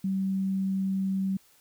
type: tone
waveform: sine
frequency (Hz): 192.1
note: G3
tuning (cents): -35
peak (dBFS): -25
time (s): 0.04-1.37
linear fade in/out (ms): 5
effects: white hiss -61 dBFS RMS until 1.6 s